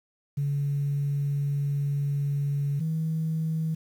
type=tone pair in turn; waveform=sine; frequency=142.2 / 159.61 Hz; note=C#3 / D#3; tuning=+45 / +44 cents; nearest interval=major second; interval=199 cents; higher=second; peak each=-23 / -24 dBFS; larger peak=first; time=0.37-2.8 / 2.8-3.75 s; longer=first; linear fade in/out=10 ms; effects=tanh soft clip ceiling -20 dBFS + 9-bit